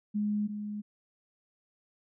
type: tone pair in turn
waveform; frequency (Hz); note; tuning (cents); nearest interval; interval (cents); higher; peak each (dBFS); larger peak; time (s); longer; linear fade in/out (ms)
sine; 208.6 / 208.6; G#3 / G#3; +8 / +8; unison; 0; neither; -27 / -34; first; 0.14-0.48 / 0.48-0.82; neither; 20
effects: none